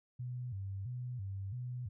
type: tone with vibrato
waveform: sine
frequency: 110 Hz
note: A2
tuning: in tune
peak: -38 dBFS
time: 0.19-1.89 s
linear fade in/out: 10 ms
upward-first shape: square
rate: 1.5 Hz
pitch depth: 210 cents each way
effects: none